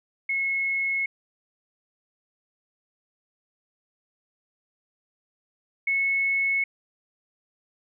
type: tone pair in turn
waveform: sine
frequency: 2180 / 2196 Hz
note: C#7 / C#7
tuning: -29 / -17 cents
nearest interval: unison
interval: 12 cents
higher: second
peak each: -23 / -21 dBFS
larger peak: second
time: 0.29-1.06 / 5.87-6.64 s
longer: neither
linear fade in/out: 5 ms
effects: none